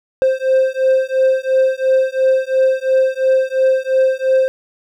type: beating tone pair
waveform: triangle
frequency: 523.3 / 526.2 Hz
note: C5 / C5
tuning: 0 / +10 cents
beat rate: 2.9 Hz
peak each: -13 dBFS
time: 0.22-4.48 s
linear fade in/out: 0 ms
effects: none